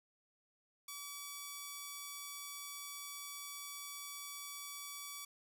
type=tone; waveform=5% pulse; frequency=1145 Hz; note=D6; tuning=44 cents flat; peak=-33 dBFS; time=0.88-5.25 s; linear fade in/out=5 ms; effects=none